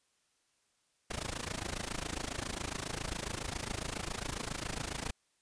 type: noise with amplitude modulation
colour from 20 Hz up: pink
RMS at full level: -35 dBFS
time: 1.1-5.11 s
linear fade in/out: 10 ms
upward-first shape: sine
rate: 27.3 Hz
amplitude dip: 90%
effects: white hiss -75 dBFS RMS until 5.41 s + resampled to 22050 Hz